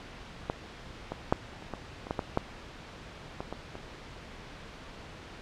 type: clicks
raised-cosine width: 1 ms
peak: -15 / -19 / -8 / -30 / -21 / -26 / -16 / -15 / -11 / -20 / -22 / -26 dBFS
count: 12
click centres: 0.499 / 1.12 / 1.325 / 1.624 / 1.737 / 2.069 / 2.109 / 2.192 / 2.374 / 3.405 / 3.526 / 3.754 s
effects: pink hiss -46 dBFS RMS until 5.41 s + low-pass 4000 Hz 12 dB/octave